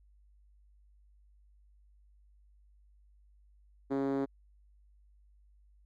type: tone with band-pass filter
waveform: 5% pulse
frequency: 137.1 Hz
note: C#3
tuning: 19 cents flat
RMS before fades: -32 dBFS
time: 3.9-4.26 s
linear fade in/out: 20 ms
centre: 320 Hz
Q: 4.5
effects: added 50 Hz sine -60 dBFS peak until 5.85 s